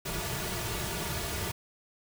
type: noise with comb filter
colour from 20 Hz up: pink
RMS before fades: -34 dBFS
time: 0.05-1.52 s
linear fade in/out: 10 ms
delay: 3.8 ms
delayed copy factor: -0.75
effects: none